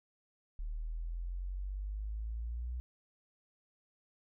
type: exponential sweep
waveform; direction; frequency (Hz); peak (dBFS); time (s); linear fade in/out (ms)
sine; up; 37.5 to 61.74; -36; 0.59-2.8; 0
effects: none